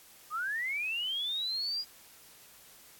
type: linear sweep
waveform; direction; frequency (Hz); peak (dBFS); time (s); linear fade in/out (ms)
sine; up; 1180 to 4911; -31; 0.3-1.85; 50
effects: white hiss -56 dBFS RMS until 2.99 s + AAC 64 kbps